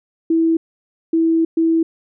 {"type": "tone bursts at uneven times", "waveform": "sine", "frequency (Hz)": 327.2, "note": "E4", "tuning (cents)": -13, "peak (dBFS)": -12, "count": 3, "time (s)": [[0.3, 0.57], [1.13, 1.45], [1.57, 1.83]], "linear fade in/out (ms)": 5, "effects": []}